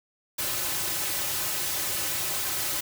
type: noise with comb filter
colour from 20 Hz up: white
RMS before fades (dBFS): -29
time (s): 0.38-2.81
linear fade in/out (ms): 10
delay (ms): 4.3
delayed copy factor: -0.7
effects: none